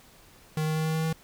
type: tone with pitch steps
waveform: square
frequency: 155.56 / 156.55 / 157.55 / 158.55 / 159.56 / 160.58 Hz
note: D#3 / D#3 / D#3 / D#3 / D#3 / E3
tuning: 0 / +11 / +22 / +33 / +44 / -45 cents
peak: -26 dBFS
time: 0.57-1.128 s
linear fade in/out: 2 ms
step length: 93 ms
effects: pink hiss -55 dBFS RMS until 1.23 s